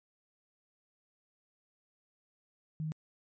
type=tone; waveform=sine; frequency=156.2 Hz; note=D#3; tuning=7 cents sharp; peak=-33 dBFS; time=2.8-2.92 s; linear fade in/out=0 ms; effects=MP3 32 kbps